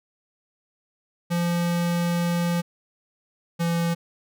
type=tone pair in turn; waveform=square; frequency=172.5 / 169.34 Hz; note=F3 / E3; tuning=-21 / +47 cents; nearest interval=unison; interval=32 cents; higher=first; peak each=-22 dBFS; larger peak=neither; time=1.3-2.62 / 3.59-3.95 s; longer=first; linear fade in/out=20 ms; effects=none